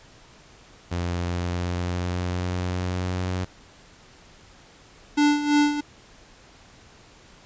sawtooth tone with pitch glide, 87.31 to 91.6 Hz, F2 to F#2, 0 to -17 cents, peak -21 dBFS, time 0.91-3.45 s, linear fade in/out 10 ms, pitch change +83 cents, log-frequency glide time 1.12-3.32 s
square tone with tremolo, 293.7 Hz, D4, in tune, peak -16 dBFS, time 5.17-5.81 s, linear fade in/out 10 ms, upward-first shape sine, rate 3 Hz, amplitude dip 70%
effects pink hiss -51 dBFS RMS until 7.45 s + resampled to 16000 Hz

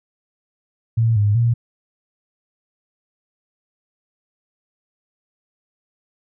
sine tone with pitch steps, 114.1 / 103.4 / 117.7 Hz, A#2 / G#2 / A#2, -37 / -7 / +17 cents, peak -13 dBFS, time 0.97-1.54 s, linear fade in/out 10 ms, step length 190 ms, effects none

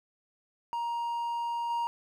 triangle tone with level steps, 940 Hz, A#5, 14 cents sharp, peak -28 / -26 dBFS, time 0.73-1.87 s, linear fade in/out 0 ms, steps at 1.7 s, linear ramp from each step 2 ms, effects none

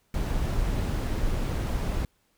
brown noise, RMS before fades -27 dBFS, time 0.14-2.05 s, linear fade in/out 2 ms, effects pink hiss -69 dBFS RMS until 2.37 s

